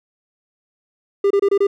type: tone bursts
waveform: triangle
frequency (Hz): 399.4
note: G4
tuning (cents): +32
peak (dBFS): -10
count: 5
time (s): 1.24-1.669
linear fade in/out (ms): 5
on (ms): 65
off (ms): 26
effects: none